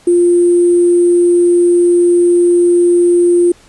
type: tone with sample-and-hold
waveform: sine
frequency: 349.2 Hz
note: F4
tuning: in tune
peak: -6 dBFS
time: 0.07-3.52 s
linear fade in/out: 5 ms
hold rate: 8820 Hz
effects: pink hiss -45 dBFS RMS until 3.68 s + resampled to 24000 Hz